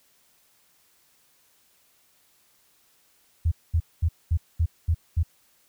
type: tone bursts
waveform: sine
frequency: 82.41 Hz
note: E2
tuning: in tune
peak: -18 dBFS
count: 7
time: 3.45-5.232 s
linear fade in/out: 10 ms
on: 66 ms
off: 220 ms
effects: white hiss -63 dBFS RMS until 5.68 s